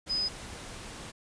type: tone in noise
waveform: sine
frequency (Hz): 5020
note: D#8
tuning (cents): +15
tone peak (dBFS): -27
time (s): 0.09-0.29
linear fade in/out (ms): 20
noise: pink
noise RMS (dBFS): -43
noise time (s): 0.06-1.12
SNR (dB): +13
effects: resampled to 22050 Hz